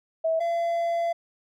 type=tone pair in turn; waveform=sine / triangle; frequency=649 / 679.2 Hz; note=E5 / F5; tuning=-27 / -48 cents; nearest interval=minor second; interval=79 cents; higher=second; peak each=-21 / -21 dBFS; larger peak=neither; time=0.24-0.4 / 0.4-1.13 s; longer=second; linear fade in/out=10 ms; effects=none